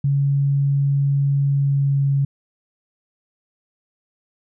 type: tone with pitch glide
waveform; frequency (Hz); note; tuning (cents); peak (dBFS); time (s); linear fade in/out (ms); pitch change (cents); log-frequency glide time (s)
sine; 140 to 138.95; C#3 to C#3; +18 to +4; -15; 0.04-2.25; 5; -14; 1.47-2.09
effects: none